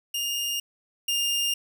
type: tone pair in turn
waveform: sawtooth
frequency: 2828 / 2810 Hz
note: F7 / F7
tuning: +21 / +10 cents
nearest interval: unison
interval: 11 cents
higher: first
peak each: -23 / -20 dBFS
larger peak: second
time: 0.14-0.6 / 1.08-1.54 s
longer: neither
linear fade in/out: 5 ms
effects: none